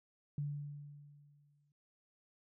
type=tone with exponential decay; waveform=sine; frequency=145.1 Hz; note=D3; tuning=21 cents flat; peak=-34 dBFS; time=0.38-1.72 s; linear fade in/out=2 ms; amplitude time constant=290 ms; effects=none